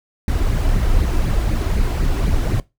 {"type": "noise with flanger", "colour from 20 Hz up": "brown", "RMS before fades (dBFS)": -17, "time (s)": [0.28, 2.6], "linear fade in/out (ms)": 2, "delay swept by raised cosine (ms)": [0.44, 3.04], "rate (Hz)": 4, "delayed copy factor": 0.55, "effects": ["noise-tail reverb RT60 0.2 s tail -19 dB re dry"]}